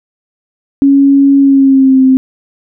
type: tone with pitch glide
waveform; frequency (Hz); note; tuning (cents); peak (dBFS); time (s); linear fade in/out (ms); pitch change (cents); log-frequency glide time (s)
sine; 277.2 to 261.8; C#4 to C4; 0 to +1; -3; 0.82-2.17; 0; -99; 1.39-2.03
effects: none

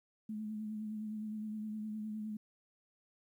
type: tone with vibrato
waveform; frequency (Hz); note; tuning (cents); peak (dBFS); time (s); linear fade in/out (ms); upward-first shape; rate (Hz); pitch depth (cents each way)
sine; 214.6; A3; -43; -38; 0.29-2.37; 5; triangle; 9.7; 36
effects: 12-bit

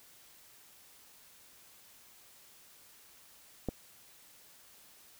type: clicks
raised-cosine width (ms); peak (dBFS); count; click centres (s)
2; -19 / -30; 2; 3.687 / 3.691
effects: white hiss -59 dBFS RMS until 5.19 s

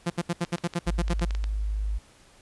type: tone bursts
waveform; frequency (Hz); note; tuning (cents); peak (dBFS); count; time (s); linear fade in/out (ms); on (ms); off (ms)
sawtooth; 172.4; F3; -22; -20; 11; 0.06-1.253; 10; 43; 72
type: clicks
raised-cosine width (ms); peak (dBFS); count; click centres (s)
0.2; -20; 11; 0.449 / 0.529 / 0.583 / 0.641 / 0.737 / 1.081 / 1.111 / 1.195 / 1.308 / 1.35 / 1.441
type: tone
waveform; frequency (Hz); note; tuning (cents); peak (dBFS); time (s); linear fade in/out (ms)
sine; 51.91; G#1; 0; -25; 0.86-1.99; 20
effects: pink hiss -56 dBFS RMS until 2.41 s + resampled to 24000 Hz

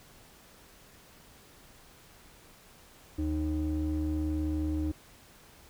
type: ring-modulated tone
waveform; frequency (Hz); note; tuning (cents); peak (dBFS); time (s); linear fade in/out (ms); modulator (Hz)
triangle; 115.7; A#2; -13; -23; 3.18-4.92; 10; 192
effects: pink hiss -56 dBFS RMS until 5.69 s

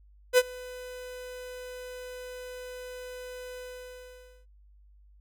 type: tone with ADSR envelope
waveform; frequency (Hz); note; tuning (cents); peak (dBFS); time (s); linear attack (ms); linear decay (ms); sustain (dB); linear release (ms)
45% pulse; 501; B4; +25; -15; 0.33-4.46; 48; 43; -24; 880
effects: added 50 Hz sine -54 dBFS peak until 5.2 s

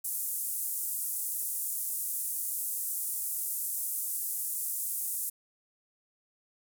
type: band-pass noise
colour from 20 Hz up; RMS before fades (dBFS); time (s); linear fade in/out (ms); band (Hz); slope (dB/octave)
white; -34; 0.04-5.3; 10; 8600 to 15000; 24
effects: none

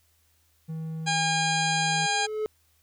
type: tone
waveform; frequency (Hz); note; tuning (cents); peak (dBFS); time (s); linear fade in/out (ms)
triangle; 160.1; D#3; +50; -29; 0.68-2.07; 20
type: harmonic tone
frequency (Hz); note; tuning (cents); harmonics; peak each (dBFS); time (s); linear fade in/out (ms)
810; G#5; -43; 1 / 2 / 3 / 4 / 5 / 6 / 8 / 9 / 10; -27 / -30 / -32 / -33 / -34 / -35 / -36 / -37 / -37; 1.06-2.27; 20
type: tone with exponential growth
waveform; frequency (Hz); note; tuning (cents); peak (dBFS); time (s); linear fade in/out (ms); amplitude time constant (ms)
triangle; 430; A4; -40; -22; 1.58-2.46; 0; 190
effects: added 80 Hz sine -67 dBFS peak until 2.82 s + white hiss -67 dBFS RMS until 2.82 s

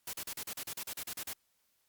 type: noise bursts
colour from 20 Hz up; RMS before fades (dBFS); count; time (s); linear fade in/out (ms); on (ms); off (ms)
white; -40; 13; 0.07-1.333; 5; 63; 37
effects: white hiss -75 dBFS RMS until 1.88 s + Opus 48 kbps

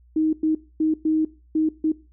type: tone bursts at uneven times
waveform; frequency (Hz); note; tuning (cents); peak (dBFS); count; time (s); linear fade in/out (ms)
sine; 313.9; D#4; +15; -17; 6; 0.16-0.33 / 0.43-0.55 / 0.8-0.94 / 1.05-1.25 / 1.55-1.69 / 1.84-1.92; 5
effects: noise-tail reverb RT60 0.3 s tail -18 dB re dry + added 60 Hz sine -51 dBFS peak until 2.12 s

